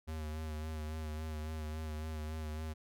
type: tone with vibrato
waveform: square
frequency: 77.78 Hz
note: D#2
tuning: in tune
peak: -39 dBFS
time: 0.07-2.74 s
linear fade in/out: 20 ms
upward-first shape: sine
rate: 3.6 Hz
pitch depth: 33 cents each way
effects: none